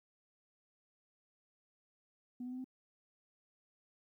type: tone with pitch steps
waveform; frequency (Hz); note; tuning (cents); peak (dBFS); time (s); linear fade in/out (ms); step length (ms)
sine; 246.9 / 250.6 / 254.4 / 258.3; B3 / B3 / C4 / C4; 0 / +25 / -48 / -22; -39; 2.4-2.644; 5; 61
effects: tanh soft clip ceiling -37 dBFS + 13-bit